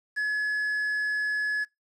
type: tone with quantisation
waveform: triangle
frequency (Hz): 1700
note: G#6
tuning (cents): +40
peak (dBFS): -23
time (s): 0.16-1.65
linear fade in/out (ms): 20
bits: 8
effects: noise-tail reverb RT60 0.2 s tail -25 dB re dry + low-pass 8000 Hz 12 dB/octave